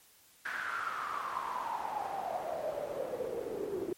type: noise with band-pass filter sweep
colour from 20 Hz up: pink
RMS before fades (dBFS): -37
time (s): 0.45-3.93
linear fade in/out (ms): 5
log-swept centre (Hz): 1600 to 360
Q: 7.9
effects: white hiss -62 dBFS RMS until 3.97 s + MP3 64 kbps

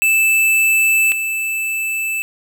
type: tone pair in turn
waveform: square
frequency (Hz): 2636 / 2636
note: E7 / E7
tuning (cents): -1 / -1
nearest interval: unison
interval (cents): 0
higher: neither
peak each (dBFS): -12 / -19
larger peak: first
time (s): 0.02-1.12 / 1.12-2.22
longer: neither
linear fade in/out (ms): 0
effects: none

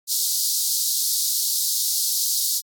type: high-pass noise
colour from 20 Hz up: pink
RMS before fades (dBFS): -22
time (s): 0.07-2.62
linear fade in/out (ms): 50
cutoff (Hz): 4100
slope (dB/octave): 48
effects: AAC 64 kbps

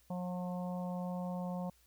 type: harmonic tone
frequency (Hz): 179.8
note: F#3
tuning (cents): -49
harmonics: 1 / 3 / 4 / 5 / 6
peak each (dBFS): -37 / -44 / -47 / -49 / -54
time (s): 0.1-1.7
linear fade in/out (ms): 5
effects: added 60 Hz sine -69 dBFS peak until 1.86 s + white hiss -69 dBFS RMS until 1.86 s

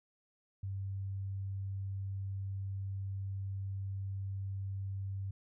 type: tone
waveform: sine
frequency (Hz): 97.4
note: G2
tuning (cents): -11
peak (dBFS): -36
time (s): 0.63-5.31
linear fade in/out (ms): 5
effects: none

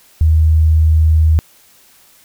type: tone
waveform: sine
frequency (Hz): 79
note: D#2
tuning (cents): +27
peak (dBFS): -7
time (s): 0.21-1.39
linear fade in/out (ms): 0
effects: white hiss -48 dBFS RMS until 2.24 s

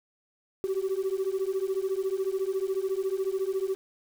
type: beating tone pair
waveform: sine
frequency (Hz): 376.4 / 390.4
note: F#4 / G4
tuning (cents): +30 / -7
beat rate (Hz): 14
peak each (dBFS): -28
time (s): 0.64-3.75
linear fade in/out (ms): 0
effects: tanh soft clip ceiling -22 dBFS + 8-bit

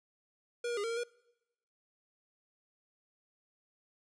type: tone with pitch steps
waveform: square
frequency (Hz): 478.4 / 475.2 / 407.9 / 459.1 / 463.7 / 479.6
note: A#4 / A#4 / G#4 / A#4 / A#4 / A#4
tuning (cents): +45 / +33 / -31 / -26 / -9 / +49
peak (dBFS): -34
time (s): 0.64-1.036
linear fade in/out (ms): 5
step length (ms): 66
effects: noise-tail reverb RT60 0.9 s tail -24 dB re dry + resampled to 22050 Hz

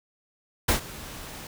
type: noise with ADSR envelope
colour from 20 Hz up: pink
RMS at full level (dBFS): -20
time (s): 0.68-1.47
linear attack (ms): 10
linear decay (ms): 110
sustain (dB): -20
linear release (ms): 3
effects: none

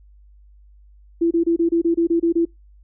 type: tone bursts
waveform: sine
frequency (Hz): 335.9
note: E4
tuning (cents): +33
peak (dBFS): -14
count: 10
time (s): 1.21-2.453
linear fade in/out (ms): 10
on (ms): 100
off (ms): 27
effects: noise-tail reverb RT60 0.2 s tail -26 dB re dry + added 50 Hz sine -46 dBFS peak until 2.83 s

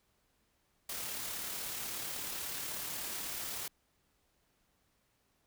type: noise with amplitude modulation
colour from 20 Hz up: white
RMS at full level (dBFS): -39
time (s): 0.89-3.68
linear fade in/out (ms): 5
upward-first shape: sine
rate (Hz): 36.3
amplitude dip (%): 25
effects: pink hiss -75 dBFS RMS until 5.46 s

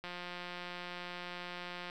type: click train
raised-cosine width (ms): 0.3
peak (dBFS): -27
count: 330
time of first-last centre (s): 0.04-1.899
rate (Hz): 177
effects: 11-bit

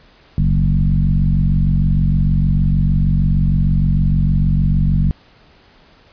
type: tone with frequency modulation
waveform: sine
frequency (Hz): 101.6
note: G#2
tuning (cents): -38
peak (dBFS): -11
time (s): 0.38-5.11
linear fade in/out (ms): 0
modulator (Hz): 46.5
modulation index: 1.9
effects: pink hiss -49 dBFS RMS until 6.12 s + resampled to 11025 Hz

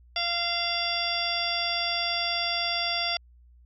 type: harmonic tone with a mistuned harmonic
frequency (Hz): 691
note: F5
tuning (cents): -19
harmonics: 1 / 2 / 3 / 4 / 5 / 7 / 8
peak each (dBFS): -33 / -37 / -34 / -34 / -31 / -31 / -36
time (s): 0.16-3.17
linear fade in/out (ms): 2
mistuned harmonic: 7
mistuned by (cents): -33
effects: added 60 Hz sine -52 dBFS peak until 3.65 s

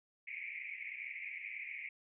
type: band-pass noise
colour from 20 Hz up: pink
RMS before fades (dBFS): -45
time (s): 0.27-1.89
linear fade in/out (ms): 5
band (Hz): 2100 to 2400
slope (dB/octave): 96
effects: none

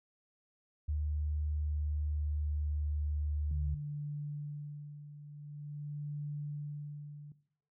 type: tone with pitch glide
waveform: sine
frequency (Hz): 75.1 to 74.45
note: D2 to D2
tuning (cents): +39 to +24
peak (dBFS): -31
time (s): 0.88-3.75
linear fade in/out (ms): 10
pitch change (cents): -15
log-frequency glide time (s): 1.23-2.94
type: tone with tremolo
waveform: sine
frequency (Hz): 146.83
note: D3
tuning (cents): 0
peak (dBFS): -36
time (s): 3.51-7.32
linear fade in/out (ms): 2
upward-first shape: sine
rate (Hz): 0.45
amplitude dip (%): 70
effects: noise-tail reverb RT60 0.6 s tail -17 dB re dry

